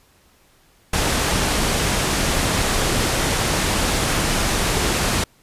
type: low-pass noise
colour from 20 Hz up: pink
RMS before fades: -20 dBFS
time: 0.93-5.24 s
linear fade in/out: 5 ms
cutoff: 11000 Hz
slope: 24 dB/octave
effects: pink hiss -56 dBFS RMS until 5.42 s + resampled to 32000 Hz